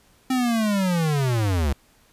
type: linear sweep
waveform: square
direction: down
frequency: 262.6 to 65.3 Hz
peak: -20 dBFS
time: 0.3-1.73 s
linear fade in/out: 5 ms
effects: pink hiss -58 dBFS RMS until 2.12 s + resampled to 32000 Hz